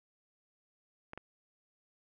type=clicks; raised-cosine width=0.5 ms; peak=-28 dBFS; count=2; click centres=1.134 / 1.176 s; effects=none